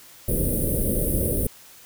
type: band-stop noise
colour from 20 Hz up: pink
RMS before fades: -23 dBFS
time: 0.28-1.47 s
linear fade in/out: 5 ms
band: 600 to 9000 Hz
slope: 96 dB/octave
effects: white hiss -48 dBFS RMS until 1.85 s